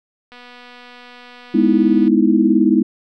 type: click train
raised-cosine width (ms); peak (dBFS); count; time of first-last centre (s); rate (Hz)
0.3; -25; 432; 0.32-2.079; 245
type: chord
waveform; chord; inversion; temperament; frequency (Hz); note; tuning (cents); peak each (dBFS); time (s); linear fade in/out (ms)
sine; E major seventh; first; equal; 207.7 / 246.9 / 311.1 / 329.6; G#3 / B3 / D#4 / E4; 0 / 0 / 0 / 0; -16; 1.54-2.83; 10
effects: none